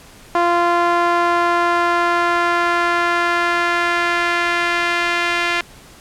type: tone with band-pass filter sweep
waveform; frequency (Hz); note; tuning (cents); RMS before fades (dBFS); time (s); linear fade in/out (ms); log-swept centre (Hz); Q
sawtooth; 346.1; F4; -16; -17; 0.35-5.61; 2; 950 to 2200; 1.5
effects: pink hiss -43 dBFS RMS until 6 s + low-pass 12000 Hz 12 dB/octave